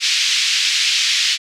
pink band-pass noise, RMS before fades -17 dBFS, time 0-1.38 s, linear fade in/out 50 ms, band 2400 to 5900 Hz, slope 24 dB/octave, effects none

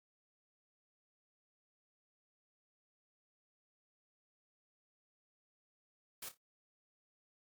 white noise with echo, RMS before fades -45 dBFS, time 6.22-6.29 s, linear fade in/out 5 ms, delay 28 ms, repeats 3, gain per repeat -11 dB, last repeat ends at 6.374 s, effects MP3 96 kbps

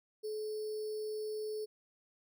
sine tone with sample-and-hold, 428.6 Hz, A4, 45 cents flat, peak -36 dBFS, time 0.23-1.66 s, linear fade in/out 20 ms, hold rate 4900 Hz, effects none

